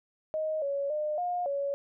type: tone with pitch steps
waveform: sine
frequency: 625 / 560 / 605 / 712 / 561 Hz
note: D#5 / C#5 / D#5 / F5 / C#5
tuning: +8 / +18 / -49 / +33 / +21 cents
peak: -28 dBFS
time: 0.34-1.74 s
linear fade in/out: 0 ms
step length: 280 ms
effects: none